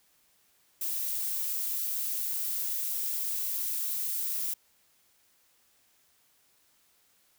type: noise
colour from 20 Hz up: violet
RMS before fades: -32 dBFS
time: 0.81-4.54 s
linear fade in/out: 5 ms
effects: white hiss -67 dBFS RMS until 7.38 s